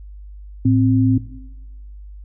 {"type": "tone pair together", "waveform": "sine", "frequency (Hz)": [109.99, 261.6], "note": ["A2", "C4"], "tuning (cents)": [0, 0], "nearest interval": "octave + minor third", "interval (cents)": 1500, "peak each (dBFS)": -14, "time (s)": [0.65, 1.18], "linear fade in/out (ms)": 5, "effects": ["noise-tail reverb RT60 1.0 s tail -17 dB re dry", "added 50 Hz sine -34 dBFS peak until 2.24 s"]}